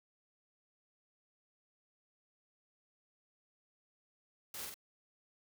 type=noise with echo; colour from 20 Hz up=white; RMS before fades=-45 dBFS; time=4.54-4.65 s; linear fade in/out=2 ms; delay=46 ms; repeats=2; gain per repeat=-2 dB; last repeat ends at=4.742 s; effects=none